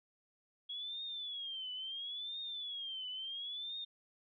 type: tone with vibrato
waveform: sine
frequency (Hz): 3322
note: G#7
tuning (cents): 0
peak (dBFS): -40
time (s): 0.69-3.85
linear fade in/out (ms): 10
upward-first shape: triangle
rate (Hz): 0.73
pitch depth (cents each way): 190
effects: none